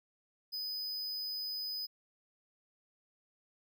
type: tone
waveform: square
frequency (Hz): 5000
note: D#8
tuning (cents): +8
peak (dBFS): -37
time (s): 0.52-1.87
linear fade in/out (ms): 20
effects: none